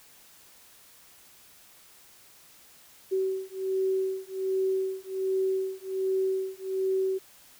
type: beating tone pair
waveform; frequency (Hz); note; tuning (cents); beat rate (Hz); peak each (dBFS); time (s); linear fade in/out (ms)
sine; 380 / 381.3; F#4 / G4; +46 / -48; 1.3; -29; 3.11-7.19; 20
effects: white hiss -55 dBFS RMS until 7.59 s